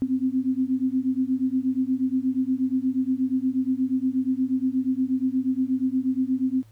sine beating tone pair, 255.6 / 264 Hz, C4 / C4, -40 / +16 cents, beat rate 8.4 Hz, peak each -24 dBFS, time 0.02-6.63 s, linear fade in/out 0 ms, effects added 110 Hz sine -49 dBFS peak until 6.71 s + pink hiss -63 dBFS RMS until 6.71 s

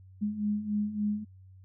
sine beating tone pair, 206.1 / 209.6 Hz, G#3 / G#3, -13 / +16 cents, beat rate 3.5 Hz, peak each -34 / -29 dBFS, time 0.21-1.25 s, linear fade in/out 20 ms, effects added 94 Hz sine -50 dBFS peak until 1.64 s

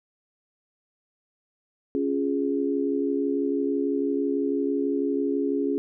sine chord, Db major, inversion none, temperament equal, 277.2 / 349.2 / 415.3 Hz, Db4 / F4 / Ab4, 0 / 0 / 0 cents, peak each -25 / -30 / -27 dBFS, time 1.95-5.78 s, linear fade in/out 0 ms, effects none

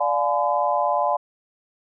sine chord, D diminished seventh, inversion none, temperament just, 587.3 / 704.8 / 845.8 / 1014.9 Hz, D5 / F5 / Ab5 / Cb6, 0 / +16 / +31 / +47 cents, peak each -24 / -24 / -24 / -24 dBFS, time 0-1.17 s, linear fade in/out 10 ms, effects none

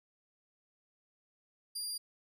25% pulse tone, 4795 Hz, D8, 35 cents sharp, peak -32 dBFS, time 1.75-1.98 s, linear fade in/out 10 ms, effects none

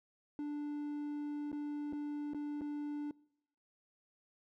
triangle tone with dropouts, 293.7 Hz, D4, in tune, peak -35 dBFS, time 0.39-3.11 s, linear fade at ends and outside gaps 1 ms, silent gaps 1.517-1.528 / 1.926-1.932 / 2.335-2.346 / 2.61-2.616 s, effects noise-tail reverb RT60 0.7 s tail -23 dB re dry

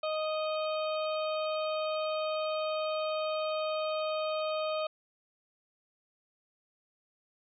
harmonic tone, 622.3 Hz, D#5, in tune, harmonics 1 / 2 / 4 / 5 / 6 / 7, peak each -31 / -37 / -43 / -45 / -47 / -48 dBFS, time 0.03-4.87 s, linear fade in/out 5 ms, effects none

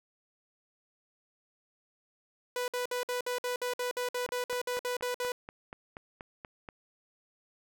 sawtooth tone bursts, 493.9 Hz, B4, in tune, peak -27 dBFS, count 16, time 2.56-5.32 s, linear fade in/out 2 ms, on 120 ms, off 56 ms
click train, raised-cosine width 0.5 ms, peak -27 dBFS, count 11, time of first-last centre 4.29-6.688 s, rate 4.17 Hz
effects none

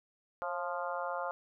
harmonic tone with a mistuned harmonic, 174.61 Hz, F3, in tune, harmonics 3 / 4 / 5 / 6 / 7 / 8, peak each -39 / -40 / -41 / -42 / -42 / -43 dBFS, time 0.42-1.31 s, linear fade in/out 0 ms, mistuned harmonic 3, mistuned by +44 cents, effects none

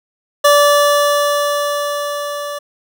25% pulse tone with level ramp, 580 Hz, D5, 22 cents flat, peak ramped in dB -3 to -19 dBFS, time 0.44-2.59 s, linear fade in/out 10 ms, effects none

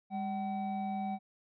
triangle tone pair together, 201.8 / 761.9 Hz, G#3 / G5, -49 / -49 cents, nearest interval octave + major seventh, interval 2300 cents, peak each -34 / -34 dBFS, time 0.1-1.19 s, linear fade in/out 50 ms, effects resampled to 11025 Hz

